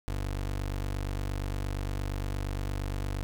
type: tone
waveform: 25% pulse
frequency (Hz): 48.61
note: G1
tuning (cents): -14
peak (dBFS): -27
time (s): 0.08-3.23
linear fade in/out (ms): 0
effects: none